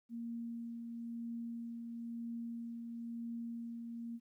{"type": "tone with tremolo", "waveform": "sine", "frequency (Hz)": 233.1, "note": "A#3", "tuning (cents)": 0, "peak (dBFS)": -39, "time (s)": [0.09, 4.2], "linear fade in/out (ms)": 50, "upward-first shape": "triangle", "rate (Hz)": 1, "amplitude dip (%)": 35, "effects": ["13-bit"]}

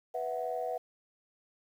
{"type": "chord", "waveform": "sine", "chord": "B suspended fourth", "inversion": "none", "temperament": "just", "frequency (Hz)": [493.9, 658.5, 740.8], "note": ["B4", "E5", "F#5"], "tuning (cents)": [0, -2, 2], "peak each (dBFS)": [-36, -36, -36], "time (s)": [0.14, 0.78], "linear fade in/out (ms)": 10, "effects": ["tanh soft clip ceiling -23 dBFS", "10-bit"]}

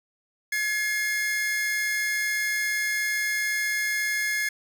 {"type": "tone pair together", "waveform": "45% pulse", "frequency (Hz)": [1694.2, 2132], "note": ["G#6", "C7"], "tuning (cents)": [34, 32], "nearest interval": "major third", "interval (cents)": 398, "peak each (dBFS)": -27, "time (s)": [0.52, 4.49], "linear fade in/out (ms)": 5, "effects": []}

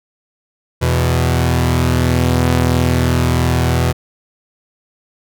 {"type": "tone pair together", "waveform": "sawtooth", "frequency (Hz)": [83.03, 124.4], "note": ["E2", "B2"], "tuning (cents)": [13, 13], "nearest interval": "perfect fifth", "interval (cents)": 700, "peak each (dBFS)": [-11, -11], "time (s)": [0.81, 3.93], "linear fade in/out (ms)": 20, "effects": []}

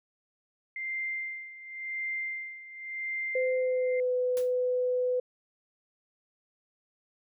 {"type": "tone with tremolo", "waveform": "sine", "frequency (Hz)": 2093, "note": "C7", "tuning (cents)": 0, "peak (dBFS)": -30, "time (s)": [0.76, 4], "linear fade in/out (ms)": 2, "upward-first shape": "sine", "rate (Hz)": 0.92, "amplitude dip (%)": 80}
{"type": "tone with pitch glide", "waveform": "sine", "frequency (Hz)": [511, 500.5], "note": ["C5", "B4"], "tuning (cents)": [-41, 23], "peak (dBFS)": -25, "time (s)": [3.35, 5.2], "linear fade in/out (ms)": 5, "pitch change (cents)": -36, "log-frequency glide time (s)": [3.57, 4.14]}
{"type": "noise with exponential decay", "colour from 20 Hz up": "white", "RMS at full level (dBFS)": -40, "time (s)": [4.37, 4.54], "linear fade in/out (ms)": 0, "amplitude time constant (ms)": 35}
{"effects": []}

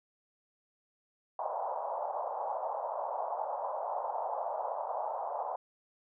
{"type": "band-pass noise", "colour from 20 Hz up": "white", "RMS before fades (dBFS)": -36, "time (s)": [1.39, 5.56], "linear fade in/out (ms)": 2, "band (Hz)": [560, 960], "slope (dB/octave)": 48, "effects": []}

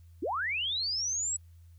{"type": "linear sweep", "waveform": "sine", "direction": "up", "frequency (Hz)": [246.9, 7902], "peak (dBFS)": -29, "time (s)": [0.22, 1.37], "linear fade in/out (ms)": 10, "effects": ["added 84 Hz sine -51 dBFS peak until 1.78 s", "white hiss -73 dBFS RMS until 1.78 s"]}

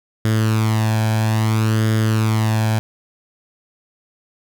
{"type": "tone with flanger", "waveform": "sawtooth", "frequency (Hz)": 110, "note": "A2", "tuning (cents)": 0, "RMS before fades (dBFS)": -17, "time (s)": [0.25, 2.79], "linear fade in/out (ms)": 0, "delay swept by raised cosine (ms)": [0.59, 1.25], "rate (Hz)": 0.6, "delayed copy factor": 0.6, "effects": []}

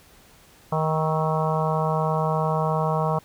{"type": "harmonic tone with a mistuned harmonic", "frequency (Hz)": 157.2, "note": "D#3", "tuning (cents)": 18, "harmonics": [1, 3, 4, 5, 6, 7, 8], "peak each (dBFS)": [-24, -29, -28, -29, -30, -29, -35], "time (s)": [0.72, 3.19], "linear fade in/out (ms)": 5, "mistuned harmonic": 8, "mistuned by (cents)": 70, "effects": ["pink hiss -53 dBFS RMS until 3.24 s"]}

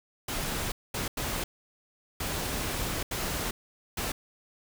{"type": "noise bursts at uneven times", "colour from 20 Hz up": "pink", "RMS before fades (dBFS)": -32, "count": 6, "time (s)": [[0.28, 0.72], [0.94, 1.08], [1.17, 1.44], [2.2, 3.03], [3.11, 3.51], [3.97, 4.12]], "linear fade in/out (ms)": 5, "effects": []}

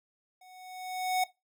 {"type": "tone with level ramp", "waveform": "square", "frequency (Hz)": 740, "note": "F#5", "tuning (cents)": 0, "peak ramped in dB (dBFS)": [-54, -24], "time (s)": [0.41, 1.24], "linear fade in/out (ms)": 5, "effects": ["noise-tail reverb RT60 0.2 s tail -18 dB re dry"]}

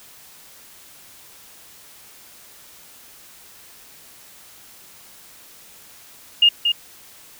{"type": "tone with echo", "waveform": "sine", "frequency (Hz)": 2838, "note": "F7", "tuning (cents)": 27, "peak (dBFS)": -9, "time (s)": [6.42, 6.49], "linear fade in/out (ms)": 5, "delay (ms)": 230, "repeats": 1, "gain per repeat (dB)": -6, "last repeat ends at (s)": 6.72, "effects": ["white hiss -46 dBFS RMS until 7.39 s"]}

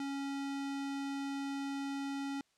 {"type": "tone", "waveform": "square", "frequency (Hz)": 277.2, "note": "C#4", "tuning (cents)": 0, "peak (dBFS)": -37, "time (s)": [0, 2.41], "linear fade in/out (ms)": 2, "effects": ["white hiss -74 dBFS RMS until 2.57 s", "low-pass 7000 Hz 12 dB/octave"]}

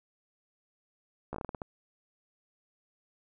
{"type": "slowing click train", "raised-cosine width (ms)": 1, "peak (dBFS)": -23, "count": 9, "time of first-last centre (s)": [1.33, 1.618], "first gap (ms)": 14, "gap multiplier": 1.26, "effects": []}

